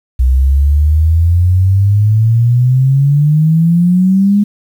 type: exponential sweep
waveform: sine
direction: up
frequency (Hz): 62.4 to 207.7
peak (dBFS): -6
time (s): 0.19-4.44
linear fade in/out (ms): 10
effects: 7-bit